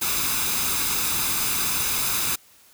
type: noise with comb filter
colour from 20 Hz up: white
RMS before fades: -24 dBFS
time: 0.01-2.36 s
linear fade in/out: 10 ms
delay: 0.8 ms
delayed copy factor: +0.55
effects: white hiss -54 dBFS RMS until 2.73 s